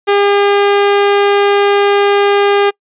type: tone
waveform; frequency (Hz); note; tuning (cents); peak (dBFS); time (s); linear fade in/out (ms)
sawtooth; 404; G#4; -48; -4; 0.07-2.71; 20
effects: noise-tail reverb RT60 0.1 s tail -26 dB re dry + resampled to 8000 Hz